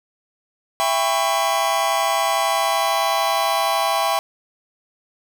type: chord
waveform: 45% pulse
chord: C# half-diminished seventh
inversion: first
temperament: just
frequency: 665.2 / 798.3 / 997.9 / 1108.7 Hz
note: E5 / G5 / B5 / C#6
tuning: +16 / +31 / +18 / 0 cents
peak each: -23 / -22 / -25 / -24 dBFS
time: 0.8-4.19 s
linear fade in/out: 0 ms
effects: none